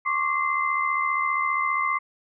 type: tone cluster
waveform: sine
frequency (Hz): 1081 / 1156 / 2071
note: C#6 / D6 / C7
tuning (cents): -44 / -28 / -18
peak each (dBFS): -26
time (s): 0.05-1.99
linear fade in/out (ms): 20
effects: none